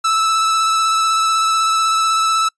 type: tone with vibrato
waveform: 45% pulse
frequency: 1314 Hz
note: E6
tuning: 6 cents flat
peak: -13 dBFS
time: 0.04-2.49 s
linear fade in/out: 10 ms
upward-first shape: square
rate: 16 Hz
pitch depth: 12 cents each way
effects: noise-tail reverb RT60 0.1 s tail -25 dB re dry + resampled to 22050 Hz